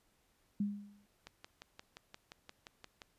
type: tone with exponential decay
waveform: sine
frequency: 204 Hz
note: G#3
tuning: 31 cents flat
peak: -29 dBFS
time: 0.6-1.06 s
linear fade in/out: 5 ms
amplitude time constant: 100 ms
type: click train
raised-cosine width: 0.2 ms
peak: -31 dBFS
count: 11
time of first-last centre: 1.27-3.018 s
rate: 5.72 Hz
effects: pink hiss -74 dBFS RMS until 3.18 s + resampled to 32000 Hz